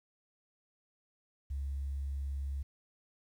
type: tone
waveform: sine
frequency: 69.3 Hz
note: C#2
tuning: in tune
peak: -33 dBFS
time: 1.5-2.63 s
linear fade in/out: 10 ms
effects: tanh soft clip ceiling -30 dBFS + 11-bit